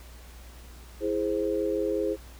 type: chord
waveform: sine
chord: E augmented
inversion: none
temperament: equal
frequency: 329.6 / 415.3 / 523.3 Hz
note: E4 / G#4 / B#4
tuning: 0 / 0 / 0 cents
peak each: -30 / -28 / -30 dBFS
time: 1-2.17 s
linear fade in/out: 50 ms
effects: added 60 Hz sine -45 dBFS peak until 2.39 s + pink hiss -52 dBFS RMS until 2.39 s